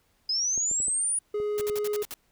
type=linear sweep; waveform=sine; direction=up; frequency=4978 to 9750 Hz; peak=-24 dBFS; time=0.29-1.19 s; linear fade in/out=5 ms
type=clicks; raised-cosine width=2 ms; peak=-29 dBFS; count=7; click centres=0.577 / 0.713 / 0.802 / 0.882 / 1.401 / 1.598 / 1.699 s
type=tone; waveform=triangle; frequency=417.8 Hz; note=G#4; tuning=10 cents sharp; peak=-24 dBFS; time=1.34-2.03 s; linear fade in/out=5 ms
type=noise bursts; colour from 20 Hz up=white; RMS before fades=-37 dBFS; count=7; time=1.58-2.139 s; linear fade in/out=0 ms; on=31 ms; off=57 ms
effects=pink hiss -68 dBFS RMS until 2.31 s

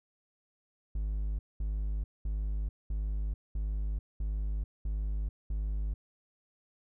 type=tone bursts; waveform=triangle; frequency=51.7 Hz; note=G#1; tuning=7 cents flat; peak=-28 dBFS; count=8; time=0.95-5.94 s; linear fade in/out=5 ms; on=440 ms; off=210 ms; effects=none

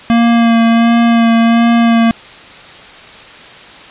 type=tone with vibrato; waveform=square; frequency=231.5 Hz; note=A#3; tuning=12 cents flat; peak=-7 dBFS; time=0.1-2.11 s; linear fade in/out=0 ms; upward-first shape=sine; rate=1.4 Hz; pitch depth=17 cents each way; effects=white hiss -34 dBFS RMS until 3.9 s + resampled to 8000 Hz

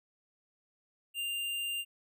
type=tone with hard clipping; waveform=sine; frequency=2794 Hz; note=F7; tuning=in tune; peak=-34 dBFS; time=1.14-1.85 s; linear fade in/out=50 ms; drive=17 dB; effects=none

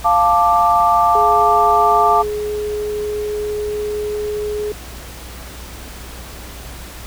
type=chord; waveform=sine; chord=D minor; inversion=first; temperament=equal with one note detuned; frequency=698.5 / 880 / 1178.1 Hz; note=F5 / A5 / D6; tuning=0 / 0 / +5 cents; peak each=-15 / -15 / -14 dBFS; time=0.04-2.23 s; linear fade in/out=20 ms
type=tone; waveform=sine; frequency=420 Hz; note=G#4; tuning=19 cents sharp; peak=-19 dBFS; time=1.15-4.72 s; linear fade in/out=2 ms
effects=added 60 Hz sine -34 dBFS peak until 7.06 s + pink hiss -35 dBFS RMS until 7.06 s

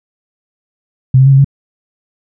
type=tone with pitch steps; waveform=sine; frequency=130.1 / 132.8 / 137.4 / 134.9 / 138.6 Hz; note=C3 / C3 / C#3 / C#3 / C#3; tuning=-9 / +26 / -15 / -47 / 0 cents; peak=-3 dBFS; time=1.14-1.445 s; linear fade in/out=5 ms; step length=61 ms; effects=none

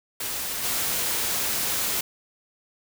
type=noise with level steps; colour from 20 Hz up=white; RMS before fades=-30 / -26 dBFS; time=0.2-2.01 s; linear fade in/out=5 ms; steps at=0.63 s; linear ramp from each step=10 ms; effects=none

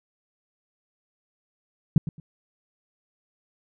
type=tone with echo; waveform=sine; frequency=155.56 Hz; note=D#3; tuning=in tune; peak=-11 dBFS; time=1.96-1.98 s; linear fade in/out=2 ms; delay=110 ms; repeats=2; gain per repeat=-14 dB; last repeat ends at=2.2 s; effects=none

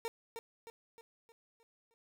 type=tone with echo; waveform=30% pulse; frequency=459 Hz; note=A#4; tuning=27 cents flat; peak=-33 dBFS; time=0.05-0.08 s; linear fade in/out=0 ms; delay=310 ms; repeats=6; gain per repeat=-6 dB; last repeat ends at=1.94 s; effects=none

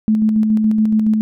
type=tone with tremolo; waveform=sine; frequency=216.6 Hz; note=A3; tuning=27 cents flat; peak=-10 dBFS; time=0.08-1.21 s; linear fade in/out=0 ms; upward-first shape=square; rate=7.1 Hz; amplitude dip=30%; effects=none

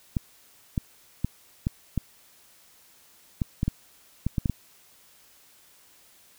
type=clicks; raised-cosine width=5 ms; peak=-12 dBFS; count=12; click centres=0.168 / 0.778 / 1.246 / 1.669 / 1.977 / 3.418 / 3.631 / 3.68 / 4.266 / 4.382 / 4.458 / 4.497 s; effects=white hiss -57 dBFS RMS until 6.38 s

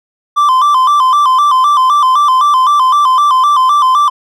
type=tone with vibrato; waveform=triangle; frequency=1099 Hz; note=C#6; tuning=15 cents flat; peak=-4 dBFS; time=0.36-4.1 s; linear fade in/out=20 ms; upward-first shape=square; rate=3.9 Hz; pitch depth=110 cents each way; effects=none

